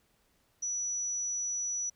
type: tone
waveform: sine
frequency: 5900 Hz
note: F#8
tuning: 6 cents flat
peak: -31 dBFS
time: 0.62-1.9 s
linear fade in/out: 10 ms
effects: pink hiss -71 dBFS RMS until 1.95 s